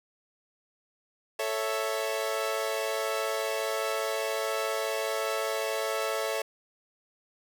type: chord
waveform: sawtooth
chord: A major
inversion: none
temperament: equal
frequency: 440 / 554.4 / 659.3 Hz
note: A4 / C#5 / E5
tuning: 0 / 0 / 0 cents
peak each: -29 dBFS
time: 1.39-6.42 s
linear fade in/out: 5 ms
effects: none